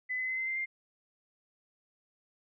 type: tone with pitch steps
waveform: sine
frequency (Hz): 2010 / 2029 / 2047 / 2067 / 2086 / 2105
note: B6 / B6 / C7 / C7 / C7 / C7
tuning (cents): +30 / +46 / -38 / -22 / -6 / +10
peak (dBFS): -31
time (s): 0.09-0.66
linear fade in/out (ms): 20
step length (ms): 95
effects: none